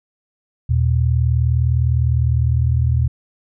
sine tone pair together, 80.16 / 120 Hz, E2 / B2, -48 / -49 cents, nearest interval perfect fifth, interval 699 cents, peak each -16 dBFS, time 0.69-3.08 s, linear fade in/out 10 ms, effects none

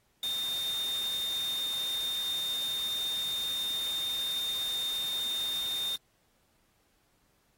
sine tone in noise, 3640 Hz, A#7, 42 cents flat, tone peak -30 dBFS, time 0.23-5.96 s, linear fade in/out 2 ms, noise white, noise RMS -42 dBFS, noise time 0.23-5.96 s, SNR +9 dB, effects pink hiss -71 dBFS RMS until 7.57 s + AAC 48 kbps

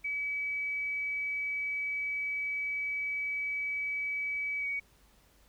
sine tone with pitch glide, 2285 to 2254 Hz, D7 to C#7, -48 to +28 cents, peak -31 dBFS, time 0.04-4.8 s, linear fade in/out 10 ms, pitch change -24 cents, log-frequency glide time 4.59-4.66 s, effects added 50 Hz sine -65 dBFS peak until 5.48 s + pink hiss -65 dBFS RMS until 5.48 s

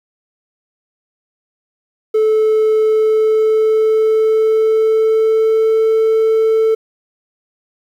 triangle tone with pitch glide, 435 to 443.1 Hz, A4 to A4, -20 to +12 cents, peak -7 dBFS, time 2.14-6.75 s, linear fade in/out 10 ms, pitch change +32 cents, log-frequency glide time 2.79-5.85 s, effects tanh soft clip ceiling -4 dBFS + 8-bit

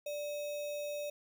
sine tone with sample-and-hold, 587.3 Hz, D5, in tune, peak -36 dBFS, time 0.06-1.1 s, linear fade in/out 5 ms, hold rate 3150 Hz, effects none

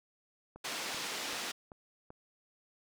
click train, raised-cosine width 1 ms, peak -35 dBFS, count 5, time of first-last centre 0.56-2.104 s, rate 2.59 Hz
white band-pass noise, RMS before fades -39 dBFS, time 0.64-1.52 s, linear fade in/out 10 ms, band 210 to 5100 Hz, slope 12 dB/octave
effects none

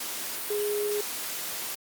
sine tone in noise, 415.3 Hz, G#4, in tune, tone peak -26 dBFS, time 0.5-1.01 s, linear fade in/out 5 ms, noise white, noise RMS -34 dBFS, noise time 0-1.75 s, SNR +5 dB, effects high-pass 200 Hz 12 dB/octave + Opus 48 kbps

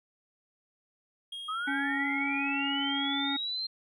triangle tone with exponential decay, 3258 Hz, G#7, 34 cents flat, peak -35 dBFS, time 1.32-3.44 s, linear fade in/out 5 ms, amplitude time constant 460 ms
sine linear sweep, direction up, 1230 to 4186 Hz, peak -31 dBFS, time 1.48-3.67 s, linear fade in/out 10 ms
harmonic tone, 278.8 Hz, C#4, 10 cents sharp, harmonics 1 / 3 / 5 / 7 / 8, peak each -32 / -37 / -39 / -40 / -41 dBFS, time 1.67-3.37 s, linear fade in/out 10 ms
effects none

